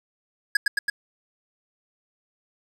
square tone with echo, 1663 Hz, G#6, 2 cents sharp, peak -16 dBFS, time 0.55-0.57 s, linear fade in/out 5 ms, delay 110 ms, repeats 3, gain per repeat -2 dB, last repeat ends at 0.9 s, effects low-pass 9000 Hz 12 dB/octave + 8-bit

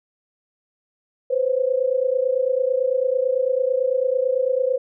sine tone pair together, 504 / 533 Hz, B4 / C5, +35 / +32 cents, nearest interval minor second, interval 97 cents, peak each -20 / -21 dBFS, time 1.3-4.78 s, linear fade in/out 10 ms, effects none

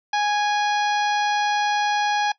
harmonic tone with a mistuned harmonic, 830 Hz, G#5, 1 cent flat, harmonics 1 / 2 / 3 / 4 / 5 / 6 / 7, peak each -20 / -26 / -30 / -32 / -34 / -36 / -37 dBFS, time 0.13-2.32 s, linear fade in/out 5 ms, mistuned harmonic 3, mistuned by -21 cents, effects noise-tail reverb RT60 0.1 s tail -19 dB re dry

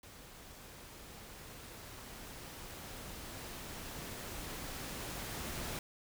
pink noise with level ramp, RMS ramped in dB -54 to -41 dBFS, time 0.03-5.79 s, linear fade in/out 2 ms, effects none

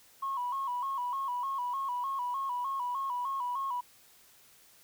sine tone with vibrato, 1032 Hz, C6, 24 cents flat, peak -30 dBFS, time 0.22-3.81 s, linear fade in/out 10 ms, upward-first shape square, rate 3.3 Hz, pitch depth 90 cents each way, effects tanh soft clip ceiling -26 dBFS + white hiss -60 dBFS RMS until 4.83 s

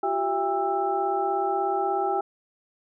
sine tone cluster, 349.8 / 386.4 / 666 / 803 / 1322 Hz, F4 / G4 / E5 / G5 / E6, +3 / -25 / +18 / +41 / +5 cents, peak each -34 / -28 / -33 / -25 / -33 dBFS, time 0.03-2.21 s, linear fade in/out 5 ms, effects none

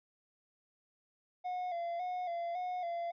triangle tone with vibrato, 705 Hz, F5, 16 cents sharp, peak -33 dBFS, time 1.44-3.12 s, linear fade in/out 20 ms, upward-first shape square, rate 1.8 Hz, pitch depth 51 cents each way, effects resampled to 11025 Hz

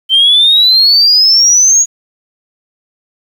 sine exponential sweep, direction up, 3091 to 6750 Hz, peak -3 dBFS, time 0.09-1.86 s, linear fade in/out 50 ms, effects tanh soft clip ceiling 0 dBFS + 7-bit

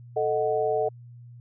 sine chord, D# diminished, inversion second, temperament equal, 440 / 622.3 / 740 Hz, A4 / D#5 / F#5, 0 / 0 / 0 cents, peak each -25 / -27 / -28 dBFS, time 0.16-0.89 s, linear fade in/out 10 ms, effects added 120 Hz sine -43 dBFS peak until 1.4 s

